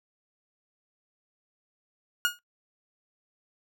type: tone with exponential decay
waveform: 30% pulse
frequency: 1435 Hz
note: F6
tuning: 47 cents sharp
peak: -16 dBFS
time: 2.25-2.39 s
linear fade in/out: 0 ms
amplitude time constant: 30 ms
effects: noise-tail reverb RT60 0.1 s tail -17 dB re dry